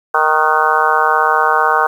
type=harmonic tone with a mistuned harmonic; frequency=155.56 Hz; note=D#3; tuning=in tune; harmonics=3 / 4 / 5 / 6 / 7 / 8 / 9 / 10; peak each=-21 / -23 / -17 / -18 / -17 / -17 / -21 / -18 dBFS; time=0.14-1.87 s; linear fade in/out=5 ms; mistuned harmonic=10; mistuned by=-65 cents; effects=7-bit